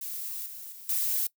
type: noise with level steps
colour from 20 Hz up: violet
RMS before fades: -36 / -42 / -46 / -28 dBFS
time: 0.01-1.27 s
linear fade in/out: 5 ms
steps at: 0.46 / 0.72 / 0.89 s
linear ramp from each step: 2 ms
effects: noise-tail reverb RT60 0.1 s tail -21 dB re dry